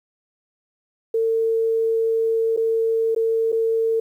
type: tone with dropouts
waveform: sine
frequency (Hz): 451.2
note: A4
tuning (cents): +44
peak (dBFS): -17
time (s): 1.14-4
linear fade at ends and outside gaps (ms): 5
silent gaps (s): 2.565-2.573 / 3.149-3.162 / 3.52-3.526
effects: 9-bit